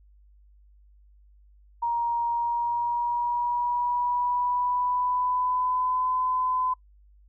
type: tone with pitch glide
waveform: sine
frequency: 941 to 1014.4 Hz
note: A#5 to B5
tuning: +16 to +46 cents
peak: -23 dBFS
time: 1.82-6.74 s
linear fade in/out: 10 ms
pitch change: +130 cents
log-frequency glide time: 2.31-6.11 s
effects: noise-tail reverb RT60 0.1 s tail -23 dB re dry + added 50 Hz sine -53 dBFS peak until 7.28 s